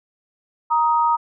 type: tone pair together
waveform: sine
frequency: 937.9 / 1252 Hz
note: A#5 / D#6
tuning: +10 / +10 cents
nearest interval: perfect fourth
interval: 500 cents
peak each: -16 / -20 dBFS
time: 0.7-1.17 s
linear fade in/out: 20 ms
effects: none